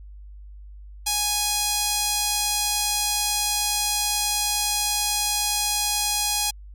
5% pulse tone with notch filter, 830.6 Hz, G#5, in tune, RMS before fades -24 dBFS, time 1.06-6.51 s, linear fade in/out 10 ms, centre 1800 Hz, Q 1.3, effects added 50 Hz sine -39 dBFS peak until 6.74 s

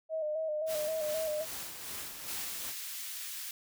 sine tone with vibrato, 622.3 Hz, D#5, in tune, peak -31 dBFS, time 0.09-1.46 s, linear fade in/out 50 ms, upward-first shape square, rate 3.8 Hz, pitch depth 42 cents each way
white noise with tremolo, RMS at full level -40 dBFS, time 0.66-2.74 s, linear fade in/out 50 ms, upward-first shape sine, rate 2.5 Hz, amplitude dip 45%
white high-pass noise, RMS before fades -41 dBFS, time 2.28-3.51 s, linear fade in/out 2 ms, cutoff 1800 Hz, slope 12 dB/octave
effects none

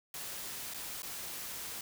white noise with dropouts, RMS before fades -42 dBFS, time 0.14-1.81 s, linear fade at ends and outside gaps 2 ms, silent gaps 0.738-0.744 / 1.021-1.03 s, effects none

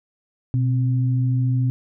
sine tone pair together, 124.5 / 263.8 Hz, B2 / C4, +14 / +14 cents, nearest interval octave + minor second, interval 1300 cents, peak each -17 / -28 dBFS, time 0.54-1.7 s, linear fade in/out 0 ms, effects none

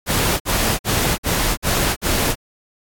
pink noise bursts, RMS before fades -18 dBFS, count 6, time 0.06-2.355 s, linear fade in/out 50 ms, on 340 ms, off 51 ms, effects AAC 64 kbps

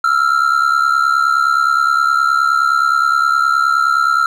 triangle ring-modulated tone, 1356 Hz, E6, 49 cents sharp, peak -6 dBFS, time 0.04-4.26 s, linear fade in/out 2 ms, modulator 34.8 Hz, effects none

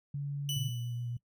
sine tone, 142.3 Hz, C#3, 46 cents sharp, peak -33 dBFS, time 0.14-0.69 s, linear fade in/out 5 ms
sawtooth tone with exponential decay, 2974 Hz, F#7, 8 cents sharp, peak -29 dBFS, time 0.49-1.18 s, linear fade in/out 1 ms, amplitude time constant 150 ms
sine tone with vibrato, 120.3 Hz, B2, 45 cents flat, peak -34 dBFS, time 0.56-1.17 s, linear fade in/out 5 ms, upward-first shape sine, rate 7.1 Hz, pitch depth 16 cents each way
effects noise-tail reverb RT60 0.1 s tail -21 dB re dry

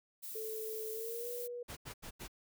violet noise, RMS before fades -45 dBFS, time 0.22-1.48 s, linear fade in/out 20 ms
sine tone with pitch glide, 439 to 484.3 Hz, A4 to B4, -4 to -34 cents, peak -40 dBFS, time 0.35-1.63 s, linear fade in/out 5 ms, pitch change +170 cents, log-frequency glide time 0.93-1.31 s
pink noise bursts, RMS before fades -46 dBFS, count 4, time 1.68-2.281 s, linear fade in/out 20 ms, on 88 ms, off 83 ms
effects none

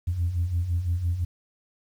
sine beating tone pair, 82.41 / 88.31 Hz, E2 / F2, 0 / +20 cents, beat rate 5.9 Hz, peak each -29 / -23 dBFS, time 0.07-1.25 s, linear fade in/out 10 ms, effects tanh soft clip ceiling -18 dBFS + 9-bit

